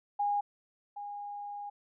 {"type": "tone pair in turn", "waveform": "sine", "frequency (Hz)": [818, 818], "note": ["G#5", "G#5"], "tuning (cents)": [-26, -26], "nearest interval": "unison", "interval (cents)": 0, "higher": "neither", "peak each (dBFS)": [-27, -38], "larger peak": "first", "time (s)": [[0.19, 0.41], [0.96, 1.7]], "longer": "second", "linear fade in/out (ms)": 10, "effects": []}